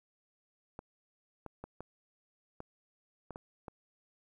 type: clicks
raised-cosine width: 1 ms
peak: -29 dBFS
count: 8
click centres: 0.791 / 1.463 / 1.64 / 1.806 / 2.604 / 3.307 / 3.359 / 3.682 s
effects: 11-bit